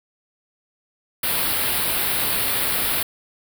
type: band-stop noise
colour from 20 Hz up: white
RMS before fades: -22 dBFS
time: 1.23-3.03 s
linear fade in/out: 5 ms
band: 4600 to 9200 Hz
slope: 48 dB/octave
effects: none